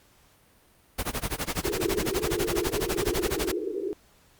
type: noise with tremolo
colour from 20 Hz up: pink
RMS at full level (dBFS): -27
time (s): 0.98-3.52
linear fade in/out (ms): 10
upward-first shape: sine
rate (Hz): 12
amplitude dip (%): 95
type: band-pass noise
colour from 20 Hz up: white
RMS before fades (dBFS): -30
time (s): 1.65-3.93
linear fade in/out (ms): 0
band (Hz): 320 to 450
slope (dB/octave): 96
effects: pink hiss -60 dBFS RMS until 4.39 s + Opus 48 kbps